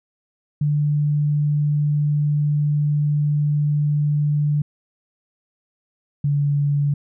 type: tone pair in turn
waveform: sine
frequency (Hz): 147.7 / 143.83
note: D3 / D3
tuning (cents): +10 / -36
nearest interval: unison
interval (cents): 46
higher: first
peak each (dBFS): -16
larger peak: neither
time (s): 0.61-4.62 / 6.24-6.94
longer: first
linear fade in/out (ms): 5
effects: none